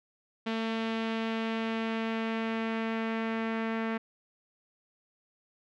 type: tone with low-pass filter sweep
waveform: sawtooth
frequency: 224.7 Hz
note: A3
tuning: 37 cents sharp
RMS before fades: -32 dBFS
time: 0.46-3.98 s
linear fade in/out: 10 ms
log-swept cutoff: 3300 to 2100 Hz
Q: 1.7
effects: none